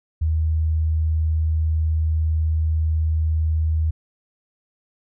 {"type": "tone", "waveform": "sine", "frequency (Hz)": 79.1, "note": "D#2", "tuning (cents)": 29, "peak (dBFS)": -17, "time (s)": [0.21, 3.91], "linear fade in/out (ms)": 10, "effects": []}